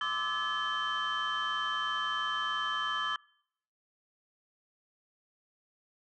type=tone cluster; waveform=sine; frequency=1033 / 1176 / 1296 / 1714 / 3100 Hz; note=C6 / D6 / E6 / A6 / G7; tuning=-22 / +2 / -30 / -46 / -20 cents; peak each=-40 / -35 / -35 / -34 / -35 dBFS; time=0.01-3.16 s; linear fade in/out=2 ms; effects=noise-tail reverb RT60 0.7 s tail -25 dB re dry + tanh soft clip ceiling -24 dBFS